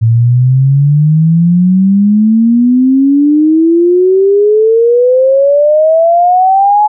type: exponential sweep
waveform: sine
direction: up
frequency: 111.6 to 853 Hz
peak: -4 dBFS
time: 0.01-6.88 s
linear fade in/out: 20 ms
effects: none